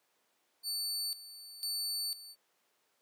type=tone with tremolo; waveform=sawtooth; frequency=4500 Hz; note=C#8; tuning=25 cents sharp; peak=-31 dBFS; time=0.63-2.36 s; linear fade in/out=50 ms; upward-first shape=square; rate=1 Hz; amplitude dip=80%; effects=pink hiss -74 dBFS RMS until 3.01 s + high-pass 400 Hz 12 dB/octave